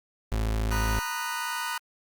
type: tone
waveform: 35% pulse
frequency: 54.3 Hz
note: A1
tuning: 22 cents flat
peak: -23 dBFS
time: 0.32-0.99 s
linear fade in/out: 0 ms
type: chord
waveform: sawtooth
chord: B major seventh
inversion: third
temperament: just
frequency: 926 / 987.8 / 1234.7 / 1481.6 Hz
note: A#5 / B5 / D#6 / F#6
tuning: -12 / 0 / -14 / +2 cents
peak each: -31 / -32 / -32 / -30 dBFS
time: 0.71-1.78 s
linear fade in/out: 5 ms
effects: Opus 48 kbps